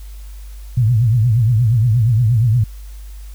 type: tone with vibrato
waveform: sine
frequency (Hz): 115.5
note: A#2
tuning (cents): -16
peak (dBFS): -10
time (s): 0.77-2.64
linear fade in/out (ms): 5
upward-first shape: triangle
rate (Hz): 8.5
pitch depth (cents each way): 200
effects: added 50 Hz sine -30 dBFS peak until 3.34 s + white hiss -48 dBFS RMS until 3.34 s